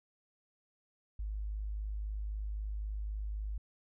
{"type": "tone", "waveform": "sine", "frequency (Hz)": 51.91, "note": "G#1", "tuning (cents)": 0, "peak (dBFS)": -35, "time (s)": [1.19, 3.58], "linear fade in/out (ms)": 5, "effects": []}